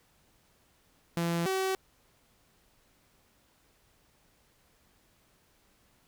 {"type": "tone pair in turn", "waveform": "sawtooth", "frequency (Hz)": [169.5, 380.5], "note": ["E3", "F#4"], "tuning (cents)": [49, 48], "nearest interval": "octave + major second", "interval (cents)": 1399, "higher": "second", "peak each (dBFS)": -24, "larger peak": "neither", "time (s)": [[1.17, 1.46], [1.46, 1.75]], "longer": "neither", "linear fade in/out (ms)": 0, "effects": ["pink hiss -67 dBFS RMS until 6.07 s"]}